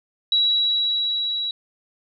sine tone with level ramp, 3895 Hz, B7, 25 cents flat, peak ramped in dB -15 to -23 dBFS, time 0.32-1.51 s, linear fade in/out 2 ms, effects none

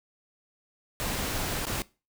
pink noise with dropouts, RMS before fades -31 dBFS, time 1-1.82 s, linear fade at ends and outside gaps 0 ms, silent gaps 1.654-1.668 s, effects noise-tail reverb RT60 0.3 s tail -21 dB re dry

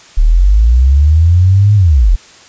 sine linear two-way sweep, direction up then down, 34.83 to 105.6 to 34.83 Hz, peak -4 dBFS, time 0.17-2.16 s, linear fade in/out 10 ms, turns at 1.75 s, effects white hiss -39 dBFS RMS until 2.48 s + resampled to 16000 Hz

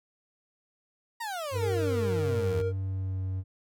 30% pulse exponential sweep, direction down, 959 to 74.5 Hz, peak -30 dBFS, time 1.2-2.62 s, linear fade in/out 10 ms
triangle tone with pitch glide, 98 to 94.17 Hz, G2 to F#2, 0 to +31 cents, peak -27 dBFS, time 1.51-3.44 s, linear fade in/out 50 ms, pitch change -69 cents, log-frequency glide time 2.29-3.2 s
triangle tone, 466.2 Hz, A#4, in tune, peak -26 dBFS, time 1.54-2.73 s, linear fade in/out 50 ms
effects none

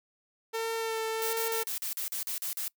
sawtooth tone with vibrato, 449.2 Hz, A4, 36 cents sharp, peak -26 dBFS, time 0.53-1.64 s, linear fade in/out 20 ms, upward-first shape sine, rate 1.4 Hz, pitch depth 17 cents each way
blue noise bursts, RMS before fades -34 dBFS, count 10, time 1.22-2.68 s, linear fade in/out 0 ms, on 110 ms, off 40 ms
effects noise-tail reverb RT60 0.1 s tail -24 dB re dry

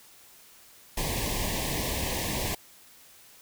pink band-stop noise, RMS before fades -30 dBFS, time 0.97-2.55 s, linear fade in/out 5 ms, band 1100 to 1700 Hz, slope 96 dB/octave, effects white hiss -54 dBFS RMS until 3.41 s

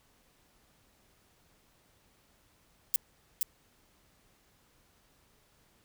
violet noise with echo, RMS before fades -26 dBFS, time 2.94-2.96 s, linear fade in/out 0 ms, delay 470 ms, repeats 1, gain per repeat -3 dB, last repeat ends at 3.43 s, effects pink hiss -67 dBFS RMS until 5.84 s

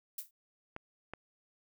violet noise with exponential decay, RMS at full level -36 dBFS, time 0.18-0.31 s, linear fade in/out 5 ms, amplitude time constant 28 ms
clicks, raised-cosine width 0.5 ms, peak -26 dBFS, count 2, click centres 0.764 / 1.136 s
effects none

